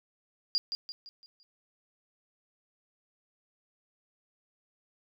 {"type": "tone with echo", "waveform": "sine", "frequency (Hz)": 4824, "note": "D8", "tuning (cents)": 46, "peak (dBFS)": -24, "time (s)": [0.55, 0.58], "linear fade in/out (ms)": 0, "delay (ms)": 170, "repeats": 5, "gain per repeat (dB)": -7, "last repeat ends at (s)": 1.43, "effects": []}